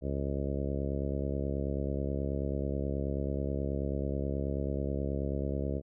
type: harmonic tone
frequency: 69.3 Hz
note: C#2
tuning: in tune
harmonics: 1 / 2 / 3 / 4 / 5 / 6 / 7 / 8 / 9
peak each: -34 / -37 / -39 / -40 / -41 / -42 / -42 / -43 / -44 dBFS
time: 0.01-5.82 s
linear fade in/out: 50 ms
effects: none